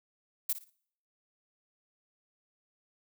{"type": "noise with echo", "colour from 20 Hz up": "violet", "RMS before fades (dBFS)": -30, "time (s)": [0.49, 0.53], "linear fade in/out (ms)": 5, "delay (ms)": 57, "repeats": 3, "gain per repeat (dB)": -12, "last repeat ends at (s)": 0.701, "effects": ["noise-tail reverb RT60 0.6 s tail -24 dB re dry"]}